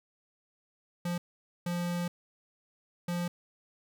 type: tone bursts at uneven times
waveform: square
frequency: 174.61 Hz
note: F3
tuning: in tune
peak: -31 dBFS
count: 3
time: 1.05-1.18 / 1.66-2.08 / 3.08-3.28 s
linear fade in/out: 5 ms
effects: 12-bit